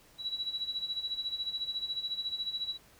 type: tone with tremolo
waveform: sine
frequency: 3916 Hz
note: B7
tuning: 15 cents flat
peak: -30 dBFS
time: 0.18-2.78 s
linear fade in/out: 50 ms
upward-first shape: sine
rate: 14 Hz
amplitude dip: 75%
effects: pink hiss -60 dBFS RMS until 2.99 s